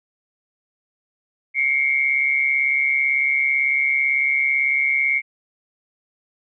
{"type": "tone pair together", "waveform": "sine", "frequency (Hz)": [2144, 2282], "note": ["C7", "C#7"], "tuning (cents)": [42, 50], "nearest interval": "minor second", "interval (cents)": 108, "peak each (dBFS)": [-18, -21], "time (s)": [1.54, 5.22], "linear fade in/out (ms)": 50, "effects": []}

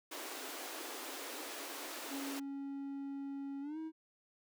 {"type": "high-pass noise", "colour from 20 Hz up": "pink", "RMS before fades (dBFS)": -45, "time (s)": [0.11, 2.4], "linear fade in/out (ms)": 10, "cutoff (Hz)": 260, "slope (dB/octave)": 96}
{"type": "tone with pitch glide", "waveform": "triangle", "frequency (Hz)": [277.2, 318.4], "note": ["C#4", "D#4"], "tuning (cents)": [0, 40], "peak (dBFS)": -38, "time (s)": [2.09, 3.92], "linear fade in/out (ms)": 50, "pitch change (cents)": 240, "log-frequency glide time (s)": [3.61, 3.78]}
{"effects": []}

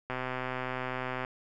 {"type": "click train", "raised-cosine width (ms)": 0.5, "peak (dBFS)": -19, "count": 148, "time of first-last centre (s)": [0.1, 1.248], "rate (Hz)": 128, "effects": []}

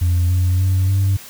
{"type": "tone with pitch steps", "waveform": "sine", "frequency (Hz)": [87.4, 90.48, 93.67, 96.98], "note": ["F2", "F#2", "F#2", "G2"], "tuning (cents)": [2, -38, 22, -18], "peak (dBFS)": -11, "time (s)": [0.01, 1.17], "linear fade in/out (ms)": 10, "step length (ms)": 290, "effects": ["tanh soft clip ceiling -11 dBFS", "white hiss -38 dBFS RMS until 1.29 s"]}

